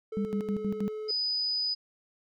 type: tone with pitch glide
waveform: triangle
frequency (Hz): 440 to 430.2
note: A4 to A4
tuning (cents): 0 to -39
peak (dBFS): -32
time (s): 0.12-1.11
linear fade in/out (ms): 5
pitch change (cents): -39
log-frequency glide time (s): 0.25-0.33
type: tone with tremolo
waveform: sine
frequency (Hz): 200.5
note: G3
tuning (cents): +39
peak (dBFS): -27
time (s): 0.17-0.88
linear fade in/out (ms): 0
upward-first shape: square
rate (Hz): 6.3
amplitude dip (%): 80
type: tone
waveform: sine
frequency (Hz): 4978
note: D#8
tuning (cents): 0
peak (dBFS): -27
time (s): 1.08-1.75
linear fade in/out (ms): 20
effects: none